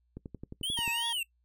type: click train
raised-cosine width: 3 ms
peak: -28 dBFS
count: 9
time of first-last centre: 0.17-0.878 s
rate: 11.3 Hz
type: tone with vibrato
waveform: square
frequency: 2960 Hz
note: F#7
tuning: in tune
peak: -31 dBFS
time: 0.63-1.23 s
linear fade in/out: 5 ms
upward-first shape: triangle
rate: 2.8 Hz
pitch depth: 260 cents each way
type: harmonic tone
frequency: 932.3 Hz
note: A#5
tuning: in tune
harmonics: 1 / 2 / 3 / 4 / 5 / 6 / 7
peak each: -37 / -43 / -47 / -49 / -51 / -53 / -54 dBFS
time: 0.77-1.13 s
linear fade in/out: 5 ms
effects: noise-tail reverb RT60 0.1 s tail -21 dB re dry + added 60 Hz sine -69 dBFS peak until 1.44 s